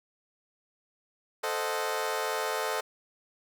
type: chord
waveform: 20% pulse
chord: A diminished seventh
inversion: none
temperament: equal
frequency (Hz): 440 / 523.3 / 622.3 / 740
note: A4 / C5 / Eb5 / Gb5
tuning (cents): 0 / 0 / 0 / 0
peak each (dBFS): -28 / -30 / -30 / -33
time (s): 1.43-2.81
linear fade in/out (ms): 10
effects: none

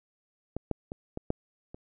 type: clicks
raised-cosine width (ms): 2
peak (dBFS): -19 / -15 / -23 / -21 / -14 / -29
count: 6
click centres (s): 0.566 / 0.713 / 0.919 / 1.174 / 1.304 / 1.745
effects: none

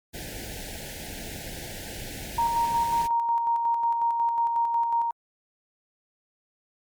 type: band-stop noise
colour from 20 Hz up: pink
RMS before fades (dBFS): -37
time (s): 0.13-3.08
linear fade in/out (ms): 20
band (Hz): 870 to 1500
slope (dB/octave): 96
type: tone with tremolo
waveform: sine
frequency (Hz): 932.3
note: A#5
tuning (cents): 0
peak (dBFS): -20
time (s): 2.38-5.11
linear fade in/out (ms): 5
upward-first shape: square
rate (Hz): 5.5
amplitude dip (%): 35
effects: MP3 96 kbps

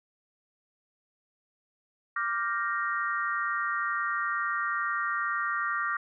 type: chord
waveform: sine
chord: G minor seventh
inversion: second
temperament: equal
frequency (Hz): 1174.7 / 1396.9 / 1568 / 1864.7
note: D6 / F6 / G6 / Bb6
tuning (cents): 0 / 0 / 0 / 0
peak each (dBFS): -31 / -32 / -37 / -33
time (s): 2.16-5.97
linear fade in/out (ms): 5
effects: none

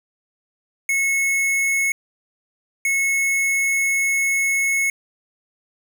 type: tone bursts at uneven times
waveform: square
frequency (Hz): 2189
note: C#7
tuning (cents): -22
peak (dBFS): -18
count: 2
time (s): 0.89-1.92 / 2.85-4.9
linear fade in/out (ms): 2
effects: none

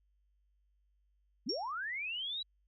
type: linear sweep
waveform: sine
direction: up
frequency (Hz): 180.7 to 3951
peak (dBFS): -36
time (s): 1.46-2.43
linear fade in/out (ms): 10
type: tone with exponential decay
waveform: sine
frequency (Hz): 5530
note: F8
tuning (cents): -18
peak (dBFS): -31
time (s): 1.49-1.72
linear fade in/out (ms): 5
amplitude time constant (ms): 49
effects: added 50 Hz sine -70 dBFS peak until 2.67 s

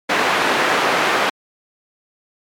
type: band-pass noise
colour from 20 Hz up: white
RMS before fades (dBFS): -17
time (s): 0.09-1.3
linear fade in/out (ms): 10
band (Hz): 280 to 1800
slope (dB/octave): 12
effects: MP3 96 kbps

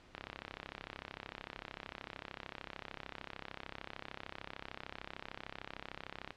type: click train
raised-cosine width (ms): 0.3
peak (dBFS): -26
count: 206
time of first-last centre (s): 0.15-6.306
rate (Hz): 33.3
effects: pink hiss -61 dBFS RMS until 6.36 s + low-pass 4000 Hz 12 dB/octave

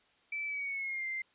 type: tone with pitch glide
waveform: sine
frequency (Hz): 2318 to 2089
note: D7 to C7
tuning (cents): -23 to -3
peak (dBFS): -34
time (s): 0.32-1.22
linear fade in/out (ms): 5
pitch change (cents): -180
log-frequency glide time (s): 0.46-1.07
effects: white hiss -68 dBFS RMS until 1.34 s + resampled to 8000 Hz

